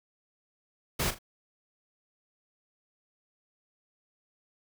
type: noise with echo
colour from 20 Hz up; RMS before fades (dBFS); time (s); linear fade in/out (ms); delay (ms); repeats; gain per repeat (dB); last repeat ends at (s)
pink; -29; 0.99-1.11; 10; 39; 2; -11; 1.188
effects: none